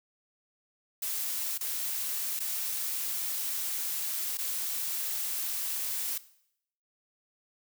blue noise with dropouts, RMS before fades -33 dBFS, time 1.02-6.18 s, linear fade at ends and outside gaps 5 ms, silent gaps 1.578-1.608 / 2.393-2.402 / 4.373-4.385 s, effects noise-tail reverb RT60 0.7 s tail -17 dB re dry

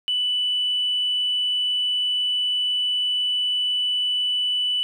sine tone, 2978 Hz, F#7, 11 cents sharp, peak -19 dBFS, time 0.08-4.83 s, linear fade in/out 0 ms, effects tanh soft clip ceiling -15 dBFS + 10-bit

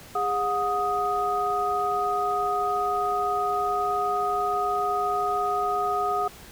sine tone cluster, 408.3 / 726 / 1249 Hz, G#4 / F#5 / D#6, -29 / -33 / +6 cents, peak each -30 / -26 / -26 dBFS, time 0.15-6.28 s, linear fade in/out 5 ms, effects pink hiss -46 dBFS RMS until 6.51 s

